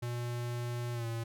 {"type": "tone with pitch glide", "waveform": "square", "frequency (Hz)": [120.4, 115.23], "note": ["B2", "A#2"], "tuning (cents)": [-44, -20], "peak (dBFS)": -35, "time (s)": [0.02, 1.24], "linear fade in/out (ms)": 10, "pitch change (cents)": -76, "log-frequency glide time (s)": [0.93, 1.06], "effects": []}